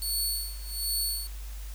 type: tone with tremolo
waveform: 15% pulse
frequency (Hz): 4435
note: C#8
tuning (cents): 0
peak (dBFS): -20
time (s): 0.02-1.27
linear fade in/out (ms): 0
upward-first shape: sine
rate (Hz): 1.3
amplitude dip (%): 90
effects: added 50 Hz sine -36 dBFS peak until 1.74 s + white hiss -50 dBFS RMS until 1.74 s